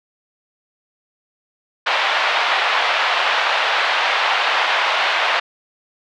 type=band-pass noise; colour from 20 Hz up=pink; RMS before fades=-18 dBFS; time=1.86-5.4 s; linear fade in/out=10 ms; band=690 to 3600 Hz; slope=24 dB/octave; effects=none